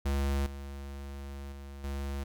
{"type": "tone with level steps", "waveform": "square", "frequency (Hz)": 69.5, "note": "C#2", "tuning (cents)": 5, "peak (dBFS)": [-28, -40, -43, -34], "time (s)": [0.05, 2.24], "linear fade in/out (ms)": 10, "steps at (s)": [0.46, 1.52, 1.84], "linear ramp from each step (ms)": 2, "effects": []}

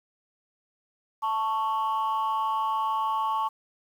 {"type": "tone pair together", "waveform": "sine", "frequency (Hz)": [882.1, 1108.7], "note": ["A5", "C#6"], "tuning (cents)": [4, 0], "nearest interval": "major third", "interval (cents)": 396, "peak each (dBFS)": -25, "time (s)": [1.22, 3.49], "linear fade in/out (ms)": 20, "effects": ["tanh soft clip ceiling -21 dBFS", "9-bit"]}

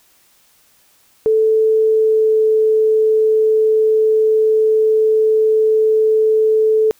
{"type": "tone with pitch glide", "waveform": "sine", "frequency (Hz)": [438.9, 436.4], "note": ["A4", "A4"], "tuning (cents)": [-4, -14], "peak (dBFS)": -10, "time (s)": [1.26, 6.91], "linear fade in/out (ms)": 0, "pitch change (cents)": -10, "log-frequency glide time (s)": [1.84, 2.44], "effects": ["white hiss -54 dBFS RMS until 6.99 s"]}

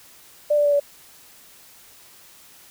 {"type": "tone with pitch steps", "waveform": "sine", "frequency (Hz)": [592, 585.5, 579.1, 572.8], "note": ["D5", "D5", "D5", "D5"], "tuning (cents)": [14, -5, -24, -43], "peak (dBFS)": -15, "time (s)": [0.5, 0.8], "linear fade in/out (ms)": 10, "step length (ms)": 75, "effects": ["white hiss -49 dBFS RMS until 2.7 s"]}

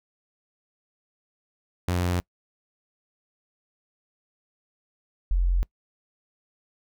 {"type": "tone pair in turn", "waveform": ["sawtooth", "sine"], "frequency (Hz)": [88.9, 44.17], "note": ["F2", "F1"], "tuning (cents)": [31, 20], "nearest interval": "octave", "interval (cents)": 1211, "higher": "first", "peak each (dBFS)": -19, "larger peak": "neither", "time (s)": [[1.88, 2.2], [5.31, 5.63]], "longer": "neither", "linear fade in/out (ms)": 0, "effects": ["noise-tail reverb RT60 0.1 s tail -25 dB re dry"]}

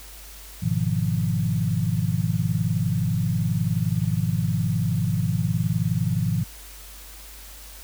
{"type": "chord", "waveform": "sine", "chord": "F half-diminished seventh", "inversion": "first", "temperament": "equal", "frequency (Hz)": [103.83, 123.47, 155.56, 174.61], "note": ["Ab2", "Cb3", "Eb3", "F3"], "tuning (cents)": [0, 0, 0, 0], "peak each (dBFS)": -26, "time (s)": [0.62, 6.44], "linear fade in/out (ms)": 10, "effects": ["added 50 Hz sine -43 dBFS peak until 7.83 s", "white hiss -44 dBFS RMS until 7.83 s"]}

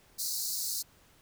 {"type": "high-pass noise", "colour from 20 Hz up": "pink", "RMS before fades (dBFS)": -34, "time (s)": [0.18, 0.83], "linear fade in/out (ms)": 20, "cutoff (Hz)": 4100, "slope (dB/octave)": 96, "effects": ["pink hiss -62 dBFS RMS until 1.21 s"]}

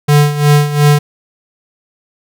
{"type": "tone with tremolo", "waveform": "square", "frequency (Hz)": 146.83, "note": "D3", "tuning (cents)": 0, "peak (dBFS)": -5, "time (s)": [0.08, 0.99], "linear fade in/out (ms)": 10, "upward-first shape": "sine", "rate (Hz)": 2.8, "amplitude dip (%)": 75, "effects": []}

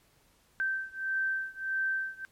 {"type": "beating tone pair", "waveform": "sine", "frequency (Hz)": [1556, 1557.6], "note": ["G6", "G6"], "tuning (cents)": [-13, -12], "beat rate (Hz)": 1.6, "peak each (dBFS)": [-32, -33], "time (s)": [0.6, 2.25], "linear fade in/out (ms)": 0, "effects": ["pink hiss -66 dBFS RMS until 2.31 s", "MP3 64 kbps"]}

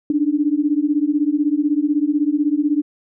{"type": "beating tone pair", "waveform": "sine", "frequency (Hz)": [287.5, 303.5], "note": ["D4", "D#4"], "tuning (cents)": [-37, -43], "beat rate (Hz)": 16, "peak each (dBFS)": [-18, -18], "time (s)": [0.1, 2.82], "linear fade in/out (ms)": 2, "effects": []}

